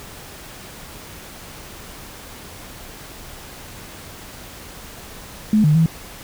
sine tone with pitch steps, 214.2 / 151.2 / 162.5 Hz, A3 / D#3 / E3, -46 / -49 / -24 cents, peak -11 dBFS, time 5.53-5.86 s, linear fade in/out 2 ms, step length 110 ms, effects pink hiss -38 dBFS RMS until 6.23 s

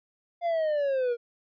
triangle linear sweep, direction down, 698.5 to 465.5 Hz, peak -22 dBFS, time 0.41-1.17 s, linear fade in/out 50 ms, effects resampled to 11025 Hz

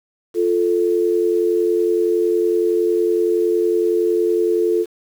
sine tone pair together, 349.2 / 440 Hz, F4 / A4, 0 / 0 cents, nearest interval major third, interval 400 cents, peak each -17 dBFS, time 0.34-4.86 s, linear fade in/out 50 ms, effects 7-bit

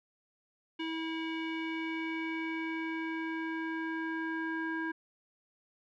square tone with low-pass filter sweep, 323.7 Hz, E4, 31 cents flat, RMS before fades -36 dBFS, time 0.79-4.92 s, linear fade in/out 10 ms, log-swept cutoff 2800 to 1600 Hz, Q 4.3, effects none

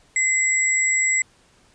sine tone pair together, 2048 / 7732 Hz, C7 / B8, -38 / -38 cents, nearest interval octave + major seventh, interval 2300 cents, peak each -19 / -21 dBFS, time 0.16-1.22 s, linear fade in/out 2 ms, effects pink hiss -57 dBFS RMS until 1.74 s + resampled to 22050 Hz

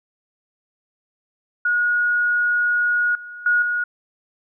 sine tone with level steps, 1447 Hz, F#6, 39 cents flat, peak -16 / -33 / -14 / -19 dBFS, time 1.65-3.84 s, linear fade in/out 5 ms, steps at 3.15 / 3.46 / 3.62 s, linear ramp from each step 2 ms, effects none

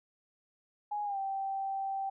sine tone with pitch glide, 830.6 to 779.5 Hz, G#5 to G5, 0 to -10 cents, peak -32 dBFS, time 0.91-2.1 s, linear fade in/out 10 ms, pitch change -110 cents, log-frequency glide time 1.04-1.18 s, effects none

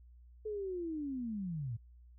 sine linear sweep, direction down, 436.5 to 106.1 Hz, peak -36 dBFS, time 0.45-1.77 s, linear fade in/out 10 ms, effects added 60 Hz sine -55 dBFS peak until 2.18 s

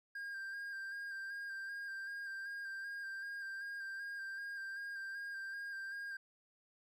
triangle tone with vibrato, 1600 Hz, G6, 35 cents sharp, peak -40 dBFS, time 0.15-6.17 s, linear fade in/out 5 ms, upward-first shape square, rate 2.6 Hz, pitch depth 23 cents each way, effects none

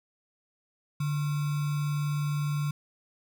sine tone with sample-and-hold, 146.83 Hz, D3, in tune, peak -26 dBFS, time 1-2.71 s, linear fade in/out 5 ms, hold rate 1225 Hz, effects none

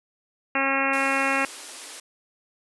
harmonic tone, 271.8 Hz, C#4, 34 cents flat, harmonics 1 / 2 / 3 / 4 / 5 / 6 / 7 / 8 / 9 / 10, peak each -30 / -30 / -30 / -30 / -30 / -30 / -30 / -30 / -30 / -30 dBFS, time 0.55-1.45 s, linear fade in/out 2 ms
white high-pass noise, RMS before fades -38 dBFS, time 0.93-2 s, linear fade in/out 5 ms, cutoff 250 Hz, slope 96 dB/octave
effects resampled to 24000 Hz

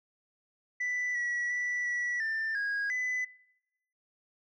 sine tone with pitch steps, 1982 / 1934 / 1963 / 1945 / 1784 / 1642 / 2004 Hz, B6 / B6 / B6 / B6 / A6 / G#6 / B6, +6 / -37 / -11 / -27 / +23 / -20 / +25 cents, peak -27 dBFS, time 0.8-3.25 s, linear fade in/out 10 ms, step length 350 ms, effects noise-tail reverb RT60 0.9 s tail -24 dB re dry + tanh soft clip ceiling -28 dBFS

